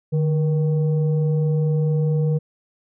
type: tone pair together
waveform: sine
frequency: 150.72 / 476.7 Hz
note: D3 / A#4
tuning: +45 / +39 cents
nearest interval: octave + minor sixth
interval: 1994 cents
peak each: -16 / -25 dBFS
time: 0.12-2.39 s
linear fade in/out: 20 ms
effects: tanh soft clip ceiling -12 dBFS